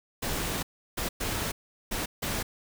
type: noise bursts at uneven times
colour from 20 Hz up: pink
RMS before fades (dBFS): -31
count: 5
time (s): 0.22-0.63 / 0.97-1.09 / 1.2-1.52 / 1.91-2.06 / 2.22-2.43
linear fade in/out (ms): 10
effects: none